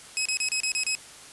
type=tone bursts; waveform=15% pulse; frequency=2553 Hz; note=D#7; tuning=44 cents sharp; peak=-17 dBFS; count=7; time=0.17-0.951 s; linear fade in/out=0 ms; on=85 ms; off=31 ms; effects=white hiss -46 dBFS RMS until 1.32 s + resampled to 24000 Hz